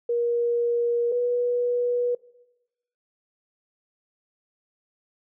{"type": "tone pair in turn", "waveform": "sine", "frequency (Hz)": [474.4, 486.6], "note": ["A#4", "B4"], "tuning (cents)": [30, -26], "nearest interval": "unison", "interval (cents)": 44, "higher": "second", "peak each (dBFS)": -21, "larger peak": "neither", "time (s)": [[0.09, 1.12], [1.12, 2.15]], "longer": "neither", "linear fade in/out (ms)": 5, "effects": ["noise-tail reverb RT60 1.0 s tail -21 dB re dry"]}